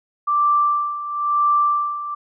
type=tone with tremolo; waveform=sine; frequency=1174.7 Hz; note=D6; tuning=in tune; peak=-13 dBFS; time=0.27-2.15 s; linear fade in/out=10 ms; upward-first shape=sine; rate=0.99 Hz; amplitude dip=75%; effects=none